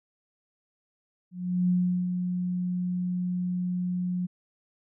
sine tone with ADSR envelope, 179.8 Hz, F#3, 49 cents flat, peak -20 dBFS, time 1.31-4.27 s, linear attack 380 ms, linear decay 380 ms, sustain -6 dB, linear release 18 ms, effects none

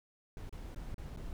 brown noise with dropouts, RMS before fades -43 dBFS, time 0.37-1.33 s, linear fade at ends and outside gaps 1 ms, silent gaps 0.494-0.526 / 0.747-0.76 / 0.944-0.981 / 1.163-1.172 s, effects none

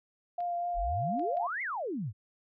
sine tone with vibrato, 698.5 Hz, F5, in tune, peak -30 dBFS, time 0.38-1.47 s, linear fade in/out 5 ms, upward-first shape triangle, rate 4.1 Hz, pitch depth 16 cents each way
clicks, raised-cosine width 0.3 ms, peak -38 dBFS, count 3, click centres 0.405 / 1.195 / 1.371 s
sine exponential two-way sweep, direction up then down, 33.52 to 2226 to 90.1 Hz, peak -32 dBFS, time 0.74-2.13 s, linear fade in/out 50 ms, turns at 1.62 s
effects none

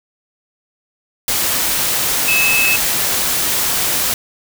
sine tone in noise, 2600 Hz, E7, 24 cents flat, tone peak -13 dBFS, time 2.28-2.76 s, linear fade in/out 2 ms, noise white, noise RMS -17 dBFS, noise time 1.28-4.14 s, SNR +1 dB, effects none

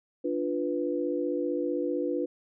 sine chord, B diminished, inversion first, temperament equal, 293.7 / 349.2 / 493.9 Hz, D4 / F4 / B4, 0 / 0 / 0 cents, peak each -31 dBFS, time 0.24-2.26 s, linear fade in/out 10 ms, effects none

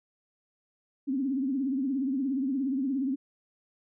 sine tone with vibrato, 268 Hz, C4, 42 cents sharp, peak -26 dBFS, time 1.07-3.16 s, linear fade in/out 20 ms, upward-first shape triangle, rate 17 Hz, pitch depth 140 cents each way, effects none

